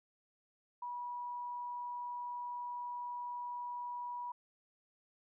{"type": "tone", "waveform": "sine", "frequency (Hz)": 972, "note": "B5", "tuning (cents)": -28, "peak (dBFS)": -39, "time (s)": [0.82, 4.32], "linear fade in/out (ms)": 5, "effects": []}